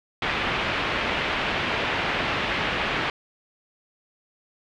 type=low-pass noise; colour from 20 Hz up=white; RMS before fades=-26 dBFS; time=0.22-3.1 s; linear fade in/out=2 ms; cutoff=2900 Hz; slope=24 dB/octave; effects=none